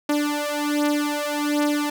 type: beating tone pair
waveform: sawtooth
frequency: 293.7 / 295 Hz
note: D4 / D4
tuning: 0 / +8 cents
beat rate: 1.3 Hz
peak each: -20 dBFS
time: 0.09-1.9 s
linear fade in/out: 5 ms
effects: none